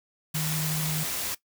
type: tone in noise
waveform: sine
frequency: 155.56 Hz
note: D#3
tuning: in tune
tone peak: -28 dBFS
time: 0.34-1.04 s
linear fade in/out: 10 ms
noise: white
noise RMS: -31 dBFS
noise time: 0.34-1.35 s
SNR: 0 dB
effects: noise-tail reverb RT60 0.1 s tail -17 dB re dry